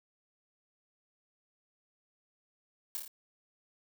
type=noise with echo; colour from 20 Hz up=blue; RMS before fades=-36 dBFS; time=2.95-2.97 s; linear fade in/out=0 ms; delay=27 ms; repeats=4; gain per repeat=-3 dB; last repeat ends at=3.078 s; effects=none